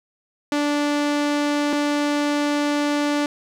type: tone pair in turn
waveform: sawtooth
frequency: 292.1 / 292.1 Hz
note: D4 / D4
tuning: -9 / -9 cents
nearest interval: unison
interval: 0 cents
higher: neither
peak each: -15 dBFS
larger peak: neither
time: 0.52-1.73 / 1.73-3.26 s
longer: second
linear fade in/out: 2 ms
effects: low-pass 7000 Hz 12 dB/octave + 9-bit